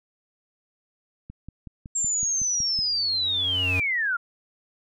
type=click train; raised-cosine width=5 ms; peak=-26 dBFS; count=9; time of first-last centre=1.3-2.79 s; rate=5.37 Hz
type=linear sweep; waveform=sine; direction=down; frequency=7470 to 1360 Hz; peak=-22 dBFS; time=1.95-4.17 s; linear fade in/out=10 ms
type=tone with exponential growth; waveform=square; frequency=92 Hz; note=F#2; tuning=9 cents flat; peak=-25 dBFS; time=2.6-3.8 s; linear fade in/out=5 ms; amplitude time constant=260 ms
effects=none